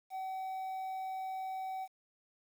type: tone with quantisation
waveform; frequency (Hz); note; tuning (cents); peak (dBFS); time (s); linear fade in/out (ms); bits
triangle; 759; F#5; +44; -35; 0.1-1.88; 50; 10
effects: none